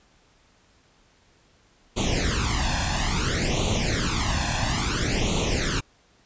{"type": "noise with flanger", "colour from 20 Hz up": "pink", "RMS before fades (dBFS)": -24, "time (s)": [1.96, 5.81], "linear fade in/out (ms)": 20, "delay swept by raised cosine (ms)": [0.29, 1.18], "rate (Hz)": 0.59, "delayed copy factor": 0.85, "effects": ["pink hiss -60 dBFS RMS until 6.25 s", "resampled to 16000 Hz"]}